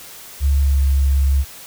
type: tone with pitch glide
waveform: sine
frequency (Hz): 69.9 to 68.66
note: C#2 to C#2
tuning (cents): +15 to -16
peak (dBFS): -12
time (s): 0.4-1.45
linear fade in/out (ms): 50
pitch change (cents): -31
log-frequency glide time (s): 0.53-0.85
effects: white hiss -38 dBFS RMS until 1.66 s